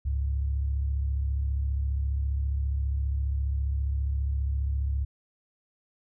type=tone pair together; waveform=sine; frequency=69.3 / 104.11 Hz; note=C#2 / G#2; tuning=0 / +5 cents; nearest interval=perfect fifth; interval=705 cents; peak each=-25 / -35 dBFS; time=0.05-5.05 s; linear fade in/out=10 ms; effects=none